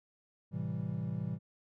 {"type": "chord", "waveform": "triangle", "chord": "A minor seventh", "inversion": "none", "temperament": "equal", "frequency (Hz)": [110, 130.81, 164.81, 196], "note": ["A2", "C3", "E3", "G3"], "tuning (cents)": [0, 0, 0, 0], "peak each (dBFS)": [-38, -38, -36, -39], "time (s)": [0.51, 1.39], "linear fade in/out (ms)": 50, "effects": []}